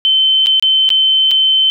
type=tone with dropouts; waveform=sine; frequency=3078 Hz; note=G7; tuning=32 cents flat; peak=-8 dBFS; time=0.05-1.7 s; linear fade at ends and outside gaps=0 ms; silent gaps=0.461-0.469 / 0.597-0.625 / 0.891-0.903 / 1.31-1.314 s; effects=none